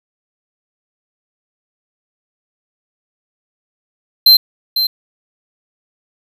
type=tone with echo; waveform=square; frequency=4118 Hz; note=C8; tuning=28 cents flat; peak=-4 dBFS; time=4.26-4.37 s; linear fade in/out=5 ms; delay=500 ms; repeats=1; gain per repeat=-9 dB; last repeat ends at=4.87 s; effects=none